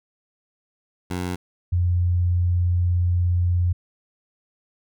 15% pulse / sine tone pair in turn, 90 / 88.3 Hz, F#2 / F2, -47 / +20 cents, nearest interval unison, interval 33 cents, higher first, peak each -19 / -17 dBFS, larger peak second, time 1.1-1.36 / 1.72-3.73 s, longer second, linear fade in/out 10 ms, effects none

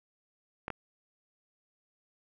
clicks, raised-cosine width 0.5 ms, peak -20 dBFS, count 2, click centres 0.681 / 0.703 s, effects none

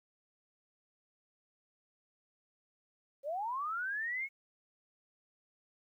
sine linear sweep, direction up, 530 to 2217 Hz, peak -34 dBFS, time 3.23-4.29 s, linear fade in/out 50 ms, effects 12-bit

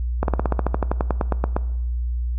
slowing click train, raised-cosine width 1 ms, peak -6 dBFS, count 17, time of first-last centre 0.23-1.565 s, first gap 52 ms, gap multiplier 1.06, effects noise-tail reverb RT60 0.9 s tail -18 dB re dry + added 60 Hz sine -21 dBFS peak until 2.38 s

